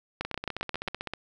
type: two click trains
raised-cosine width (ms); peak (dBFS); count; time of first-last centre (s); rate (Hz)
0.3; -17 / -14; 15 / 6; 0.25-1.136 / 0.21-0.878; 15.8 / 7.49
effects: none